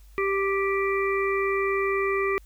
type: harmonic tone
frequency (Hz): 392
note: G4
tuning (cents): 0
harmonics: 1 / 3 / 5 / 6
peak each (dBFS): -24 / -29 / -31 / -32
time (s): 0.18-2.38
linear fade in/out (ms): 0
effects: added 50 Hz sine -47 dBFS peak until 2.45 s + white hiss -62 dBFS RMS until 2.45 s